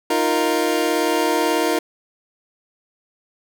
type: chord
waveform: 25% pulse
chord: Eb suspended second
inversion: none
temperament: equal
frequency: 311.1 / 349.2 / 466.2 Hz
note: Eb4 / F4 / Bb4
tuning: 0 / 0 / 0 cents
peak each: -18 dBFS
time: 0.1-1.79 s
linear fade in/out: 5 ms
effects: none